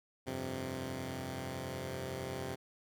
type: chord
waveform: 10% pulse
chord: F suspended second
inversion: none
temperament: equal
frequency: 87.31 / 98 / 130.81 Hz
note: F2 / G2 / C3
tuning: 0 / 0 / 0 cents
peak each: -36 / -38 / -32 dBFS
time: 0.26-2.56 s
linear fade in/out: 20 ms
effects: none